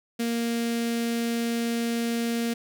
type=tone with notch filter; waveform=sawtooth; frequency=233.1 Hz; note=A#3; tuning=in tune; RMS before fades=-27 dBFS; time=0.19-2.54 s; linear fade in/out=10 ms; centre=1000 Hz; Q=0.91; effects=none